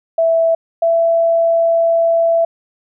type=tone pair in turn; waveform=sine; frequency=659 / 666.7 Hz; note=E5 / E5; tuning=-1 / +19 cents; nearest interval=unison; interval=20 cents; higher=second; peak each=-10 dBFS; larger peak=neither; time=0.18-0.55 / 0.82-2.45 s; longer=second; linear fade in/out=5 ms; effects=none